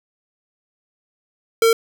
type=tone; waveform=square; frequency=454.8 Hz; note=A#4; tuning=43 cents flat; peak=-12 dBFS; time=1.62-1.73 s; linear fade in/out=2 ms; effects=none